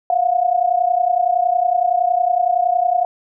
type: tone pair together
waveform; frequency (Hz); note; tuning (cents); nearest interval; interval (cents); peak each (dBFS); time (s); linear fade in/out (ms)
sine; 694.2 / 725; F5 / F#5; -11 / -35; minor second; 76; -17 / -16; 0.1-3.05; 2
effects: none